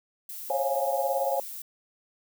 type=noise; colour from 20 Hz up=violet; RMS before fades=-39 dBFS; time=0.29-1.62 s; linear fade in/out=2 ms
type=chord; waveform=sine; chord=Db major seventh; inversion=third; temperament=equal with one note detuned; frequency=536.4 / 554.4 / 698.5 / 830.6 Hz; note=C5 / Db5 / F5 / Ab5; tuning=+43 / 0 / 0 / 0 cents; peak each=-30 dBFS; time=0.5-1.4 s; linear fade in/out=2 ms
effects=none